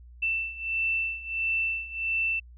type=beating tone pair; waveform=sine; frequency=2669 / 2670.5 Hz; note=E7 / E7; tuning=+21 / +22 cents; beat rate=1.5 Hz; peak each=-28 / -31 dBFS; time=0.22-2.4 s; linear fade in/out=10 ms; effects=added 60 Hz sine -46 dBFS peak until 2.57 s